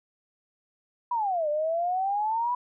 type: exponential two-way sweep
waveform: sine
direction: down then up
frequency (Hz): 994 to 587.3 to 994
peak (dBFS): -24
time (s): 1.11-2.55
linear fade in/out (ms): 5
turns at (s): 1.49
effects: none